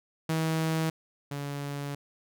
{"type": "tone pair in turn", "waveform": "sawtooth", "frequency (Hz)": [160.4, 142.45], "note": ["E3", "C#3"], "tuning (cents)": [-47, 48], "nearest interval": "major second", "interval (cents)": 205, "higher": "first", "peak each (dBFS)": [-22, -29], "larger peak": "first", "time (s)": [[0.29, 0.9], [1.31, 1.95]], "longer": "second", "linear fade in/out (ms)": 5, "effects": []}